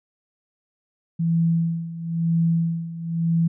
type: tone with tremolo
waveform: sine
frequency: 166.3 Hz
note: E3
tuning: 16 cents sharp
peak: -16 dBFS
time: 1.19-3.48 s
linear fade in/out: 10 ms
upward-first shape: sine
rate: 1 Hz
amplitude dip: 80%
effects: none